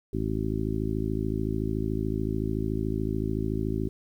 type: harmonic tone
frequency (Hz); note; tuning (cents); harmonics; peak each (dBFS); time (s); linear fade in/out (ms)
53.7; A1; -41; 1 / 2 / 3 / 4 / 5 / 6 / 7; -33 / -32 / -35 / -34 / -34 / -34 / -34; 0.13-3.89; 5
effects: 10-bit